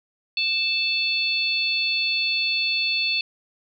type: harmonic tone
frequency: 880 Hz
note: A5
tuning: in tune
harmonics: 3 / 4 / 5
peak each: -23 / -28 / -25 dBFS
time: 0.37-3.21 s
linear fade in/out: 2 ms
effects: none